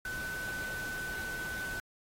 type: tone in noise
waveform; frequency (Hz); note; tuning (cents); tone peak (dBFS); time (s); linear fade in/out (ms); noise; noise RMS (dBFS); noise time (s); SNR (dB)
sine; 1507; F#6; +31; -36; 0.05-1.8; 2; pink; -44; 0.05-1.8; +5
effects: AAC 48 kbps